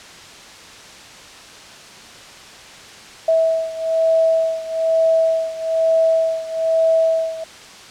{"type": "beating tone pair", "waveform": "sine", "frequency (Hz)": [650, 651.1], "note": ["E5", "E5"], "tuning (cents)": [-24, -22], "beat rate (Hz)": 1.1, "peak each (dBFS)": [-16, -19], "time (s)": [3.28, 7.44], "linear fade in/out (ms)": 5, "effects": ["white hiss -39 dBFS RMS until 7.9 s", "low-pass 6000 Hz 12 dB/octave"]}